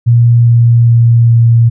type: tone with pitch steps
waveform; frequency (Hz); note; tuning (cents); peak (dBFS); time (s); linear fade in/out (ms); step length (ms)
sine; 118.5 / 117.82 / 117.14 / 116.46; A#2 / A#2 / A#2 / A#2; +29 / +19 / +9 / -1; -3; 0.06-1.7; 20; 410
effects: none